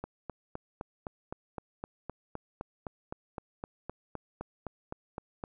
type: click train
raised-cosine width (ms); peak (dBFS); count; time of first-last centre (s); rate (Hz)
1; -23; 22; 0.04-5.438; 3.89
effects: none